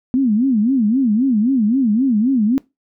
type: tone with vibrato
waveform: sine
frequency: 237.9 Hz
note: A#3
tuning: 35 cents sharp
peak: -12 dBFS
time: 0.14-2.58 s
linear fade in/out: 0 ms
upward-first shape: sine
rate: 3.8 Hz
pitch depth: 250 cents each way
effects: noise-tail reverb RT60 0.2 s tail -20 dB re dry